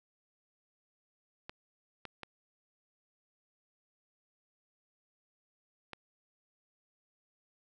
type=clicks; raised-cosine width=0.3 ms; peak=-26 dBFS; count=4; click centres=1.495 / 2.053 / 2.233 / 5.933 s; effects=none